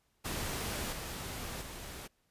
pink noise with level steps, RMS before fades -37 / -41 / -45 dBFS, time 0.24-2.08 s, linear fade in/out 20 ms, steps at 0.92 / 1.61 s, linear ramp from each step 10 ms, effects pink hiss -75 dBFS RMS until 2.3 s + resampled to 32000 Hz

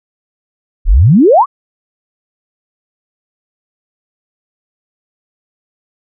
sine exponential sweep, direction up, 32.7 to 1211 Hz, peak -3 dBFS, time 0.85-1.46 s, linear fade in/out 50 ms, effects none

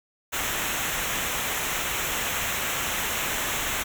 pink noise with comb filter, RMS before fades -28 dBFS, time 0.32-3.84 s, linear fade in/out 20 ms, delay 0.21 ms, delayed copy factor -0.7, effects none

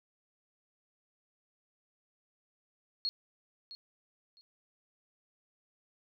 sine tone with echo, 4307 Hz, C8, 49 cents sharp, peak -30 dBFS, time 3.05-3.09 s, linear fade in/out 0 ms, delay 660 ms, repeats 2, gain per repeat -14 dB, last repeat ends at 4.41 s, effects none

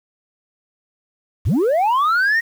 sine linear sweep, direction up, 55 to 1898 Hz, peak -11 dBFS, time 1.45-2.41 s, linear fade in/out 20 ms, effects tanh soft clip ceiling -13 dBFS + 7-bit

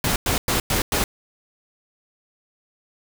pink noise bursts, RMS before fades -21 dBFS, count 5, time 0.04-1.04 s, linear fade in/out 2 ms, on 120 ms, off 100 ms, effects none

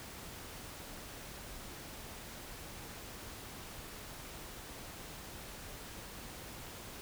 silence, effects pink hiss -48 dBFS RMS until 7.01 s

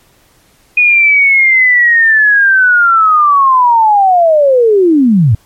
sine linear sweep, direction down, 2475 to 96.5 Hz, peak -4 dBFS, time 0.77-5.35 s, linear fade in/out 5 ms, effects pink hiss -49 dBFS RMS until 5.45 s + MP3 64 kbps

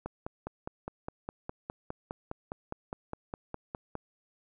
click train, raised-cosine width 1 ms, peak -22 dBFS, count 20, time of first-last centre 0.06-3.953 s, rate 4.88 Hz, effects none

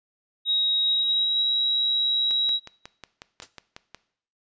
sine tone with pitch glide, 3799 to 3859 Hz, A#7 to B7, +32 to -41 cents, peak -20 dBFS, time 0.45-2.6 s, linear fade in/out 50 ms, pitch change +27 cents, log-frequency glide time 0.81-1.41 s
click train, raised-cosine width 0.2 ms, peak -21 dBFS, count 10, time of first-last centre 2.31-3.946 s, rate 5.5 Hz
white noise with exponential decay, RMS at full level -33 dBFS, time 3.42-3.5 s, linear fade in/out 2 ms, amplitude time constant 16 ms
effects noise-tail reverb RT60 0.6 s tail -18 dB re dry + resampled to 16000 Hz

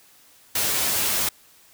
white noise with comb filter, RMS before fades -23 dBFS, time 0.55-1.29 s, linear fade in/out 5 ms, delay 9.3 ms, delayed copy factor +0.6, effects white hiss -54 dBFS RMS until 1.73 s

